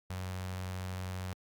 sawtooth tone with notch filter, 92.5 Hz, F#2, in tune, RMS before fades -39 dBFS, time 0.1-1.33 s, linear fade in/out 0 ms, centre 310 Hz, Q 0.91, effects Opus 48 kbps

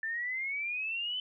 sine exponential sweep, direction up, 1765 to 3057 Hz, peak -32 dBFS, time 0.03-1.2 s, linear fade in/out 2 ms, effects none

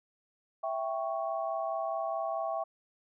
sine chord, C# diminished, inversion first, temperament equal, 659.3 / 784 / 1108.7 Hz, E5 / G5 / C#6, 0 / 0 / 0 cents, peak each -33 / -36 / -38 dBFS, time 0.63-2.64 s, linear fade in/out 10 ms, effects none

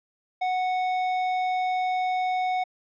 sine tone with tanh clipping, 738 Hz, F#5, 5 cents flat, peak -25 dBFS, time 0.41-2.64 s, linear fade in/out 10 ms, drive 13 dB, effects low-pass 4000 Hz 12 dB/octave

